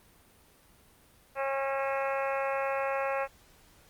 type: harmonic tone with a mistuned harmonic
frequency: 272.3 Hz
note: C#4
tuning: 31 cents flat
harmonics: 2 / 3 / 4 / 5 / 6 / 7 / 8 / 9 / 10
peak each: -31 / -35 / -37 / -39 / -41 / -42 / -43 / -44 / -45 dBFS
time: 1.35-3.28 s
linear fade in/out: 50 ms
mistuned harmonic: 10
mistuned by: -55 cents
effects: pink hiss -60 dBFS RMS until 3.89 s + Opus 32 kbps